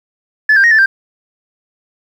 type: tone with pitch steps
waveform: sine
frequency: 1730 / 1588 / 1870 / 1758 / 1579 Hz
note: A6 / G6 / A#6 / A6 / G6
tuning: -30 / +22 / +5 / -2 / +12 cents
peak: -4 dBFS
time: 0.49-0.86 s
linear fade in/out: 5 ms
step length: 74 ms
effects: tanh soft clip ceiling -3 dBFS + 7-bit